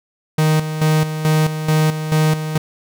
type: tone with tremolo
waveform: 45% pulse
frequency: 155.56 Hz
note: D#3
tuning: in tune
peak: -12 dBFS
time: 0.38-2.58 s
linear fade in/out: 5 ms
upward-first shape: square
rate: 2.3 Hz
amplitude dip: 65%
effects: none

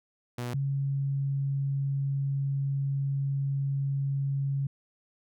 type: tone pair in turn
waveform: sawtooth / sine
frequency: 121.6 / 138.27 Hz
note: B2 / C#3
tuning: -26 / -4 cents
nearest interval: major second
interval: 222 cents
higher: second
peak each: -28 / -26 dBFS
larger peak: second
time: 0.38-0.54 / 0.54-4.67 s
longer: second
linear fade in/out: 5 ms
effects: none

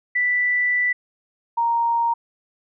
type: tone pair in turn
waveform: sine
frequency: 1975.5 / 932.3 Hz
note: B6 / A#5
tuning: 0 / 0 cents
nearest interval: octave + minor second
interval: 1300 cents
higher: first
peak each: -17 dBFS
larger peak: neither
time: 0.15-0.93 / 1.57-2.14 s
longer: first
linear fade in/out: 10 ms
effects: none

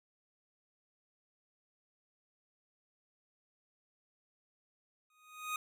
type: tone with exponential growth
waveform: 25% pulse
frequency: 1244.5 Hz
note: D#6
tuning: in tune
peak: -29 dBFS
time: 5.1-5.56 s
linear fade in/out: 2 ms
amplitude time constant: 100 ms
effects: none

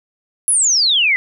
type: exponential sweep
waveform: sine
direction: down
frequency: 11030 to 1975.5 Hz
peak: -11 dBFS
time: 0.48-1.16 s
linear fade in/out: 0 ms
effects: none

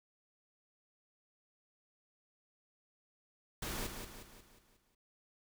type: noise with echo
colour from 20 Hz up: pink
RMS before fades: -40 dBFS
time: 3.62-3.87 s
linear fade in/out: 5 ms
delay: 180 ms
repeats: 6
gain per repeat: -6 dB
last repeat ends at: 4.95 s
effects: none

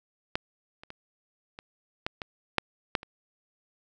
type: clicks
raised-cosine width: 0.3 ms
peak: -11 / -29 / -25 / -25 / -13 / -19 / -6 / -8 / -26 dBFS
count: 9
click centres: 0.355 / 0.835 / 0.904 / 1.589 / 2.065 / 2.218 / 2.583 / 2.952 / 3.031 s
effects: none

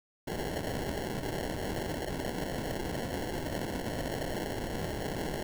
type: noise with sample-and-hold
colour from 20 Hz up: white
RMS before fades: -35 dBFS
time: 0.27-5.43 s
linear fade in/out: 5 ms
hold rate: 1225 Hz
effects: none

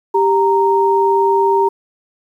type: tone pair together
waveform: sine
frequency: 392.9 / 929 Hz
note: G4 / A#5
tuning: +4 / -6 cents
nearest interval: octave + minor third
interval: 1490 cents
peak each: -13 dBFS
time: 0.14-1.69 s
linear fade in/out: 10 ms
effects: 8-bit

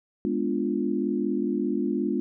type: chord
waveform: sine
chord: G# diminished seventh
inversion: none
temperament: equal with one note detuned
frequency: 207.7 / 246.9 / 292.1 / 349.2 Hz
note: G#3 / B3 / D4 / F4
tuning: 0 / 0 / -9 / 0 cents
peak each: -29 dBFS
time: 0.25-2.2 s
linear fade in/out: 0 ms
effects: none

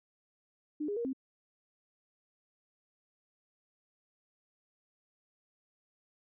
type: tone with pitch steps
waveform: sine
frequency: 300.5 / 409.8 / 470.4 / 264.6 Hz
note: D4 / G#4 / A#4 / C4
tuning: +40 / -23 / +16 / +20 cents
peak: -32 dBFS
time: 0.8-1.132 s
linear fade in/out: 10 ms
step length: 83 ms
effects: none

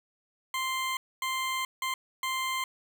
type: tone bursts at uneven times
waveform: 20% pulse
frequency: 1046.5 Hz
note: C6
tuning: in tune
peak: -24 dBFS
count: 4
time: 0.54-0.97 / 1.22-1.65 / 1.82-1.94 / 2.23-2.64 s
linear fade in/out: 2 ms
effects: none

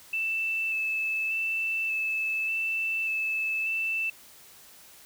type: tone with vibrato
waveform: sine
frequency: 2637 Hz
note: E7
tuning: in tune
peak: -26 dBFS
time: 0.13-4.1 s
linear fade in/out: 5 ms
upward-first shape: square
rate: 0.85 Hz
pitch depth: 12 cents each way
effects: white hiss -52 dBFS RMS until 5.05 s

